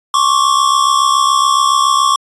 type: tone pair together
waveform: square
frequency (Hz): 1081 / 1148.1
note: C#6 / D6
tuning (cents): -44 / -40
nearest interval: minor second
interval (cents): 104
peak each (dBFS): -13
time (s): 0.14-2.16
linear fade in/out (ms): 2
effects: resampled to 22050 Hz